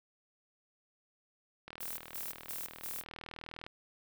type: click train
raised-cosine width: 0.3 ms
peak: -29 dBFS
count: 80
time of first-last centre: 1.68-3.665 s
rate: 39.8 Hz
type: noise with tremolo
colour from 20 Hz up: violet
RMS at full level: -41 dBFS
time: 1.8-3.04 s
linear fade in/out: 10 ms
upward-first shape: square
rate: 2.9 Hz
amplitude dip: 80%
effects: none